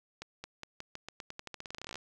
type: accelerating click train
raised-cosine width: 0.2 ms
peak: -24 dBFS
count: 24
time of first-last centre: 0.22-1.956 s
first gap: 220 ms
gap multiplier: 0.88
effects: none